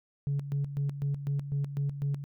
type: tone with tremolo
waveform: sine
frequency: 141.2 Hz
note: C#3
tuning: 32 cents sharp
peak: -25 dBFS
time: 0.27-2.24 s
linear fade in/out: 0 ms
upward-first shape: square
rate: 4 Hz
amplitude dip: 70%
effects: tanh soft clip ceiling -24 dBFS